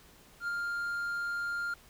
triangle tone with ADSR envelope, 1401 Hz, F6, 5 cents sharp, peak -28 dBFS, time 0.4-1.74 s, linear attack 80 ms, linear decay 8 ms, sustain -2 dB, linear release 4 ms, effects pink hiss -58 dBFS RMS until 1.89 s

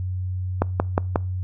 click train, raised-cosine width 1 ms, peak -4 dBFS, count 4, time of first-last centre 0.62-1.159 s, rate 5.57 Hz, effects noise-tail reverb RT60 0.4 s tail -25 dB re dry + added 92 Hz sine -24 dBFS peak until 1.43 s

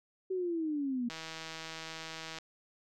sine linear sweep, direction down, 381.4 to 232.7 Hz, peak -31 dBFS, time 0.3-1.09 s, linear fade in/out 10 ms
click train, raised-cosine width 0.2 ms, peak -25 dBFS, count 208, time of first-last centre 1.1-2.386 s, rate 161 Hz
effects none

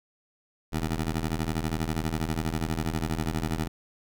15% pulse ring-modulated tone, 80.3 Hz, E2, 45 cents flat, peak -18 dBFS, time 0.72-3.68 s, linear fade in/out 10 ms, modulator 34 Hz, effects none

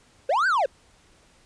triangle linear two-way sweep, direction up then down, 480 to 1600 to 480 Hz, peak -17 dBFS, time 0.29-0.66 s, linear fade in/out 5 ms, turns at 0.47 s, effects pink hiss -58 dBFS RMS until 1.45 s + resampled to 22050 Hz

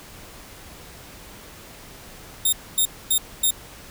5% pulse tone bursts, 3679 Hz, A#7, 24 cents flat, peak -9 dBFS, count 4, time 2.45-3.508 s, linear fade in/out 5 ms, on 77 ms, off 250 ms, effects pink hiss -43 dBFS RMS until 3.9 s

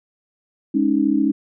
sine chord, Ab suspended fourth, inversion none, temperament equal, 207.7 / 277.2 / 311.1 Hz, Ab3 / Db4 / Eb4, 0 / 0 / 0 cents, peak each -22 / -18 / -19 dBFS, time 0.74-1.32 s, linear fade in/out 10 ms, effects none

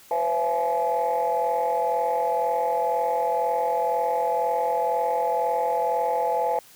sine tone cluster, 500 / 542 / 674 / 850 Hz, B4 / C#5 / E5 / G#5, +21 / -39 / +38 / +40 cents, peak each -26 / -30 / -26 / -23 dBFS, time 0.11-6.59 s, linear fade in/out 2 ms, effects tanh soft clip ceiling -15 dBFS + white hiss -51 dBFS RMS until 6.75 s

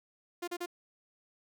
sawtooth tone bursts, 350.4 Hz, F4, 6 cents sharp, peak -31 dBFS, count 3, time 0.42-0.661 s, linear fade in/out 10 ms, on 57 ms, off 35 ms, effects none

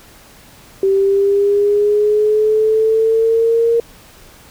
sine linear sweep, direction up, 387 to 466.2 Hz, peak -10 dBFS, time 0.83-3.8 s, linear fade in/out 2 ms, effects pink hiss -43 dBFS RMS until 4.5 s

